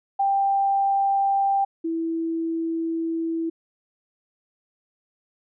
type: tone pair in turn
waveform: sine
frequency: 789 / 328.5 Hz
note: G5 / E4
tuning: +11 / -6 cents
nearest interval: octave + minor third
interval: 1517 cents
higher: first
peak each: -18 / -23 dBFS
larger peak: first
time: 0.19-1.65 / 1.84-3.5 s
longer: second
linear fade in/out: 10 ms
effects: none